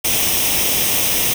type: noise with comb filter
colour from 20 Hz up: white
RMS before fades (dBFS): -17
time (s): 0.04-1.34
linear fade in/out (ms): 10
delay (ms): 0.34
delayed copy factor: +0.6
effects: none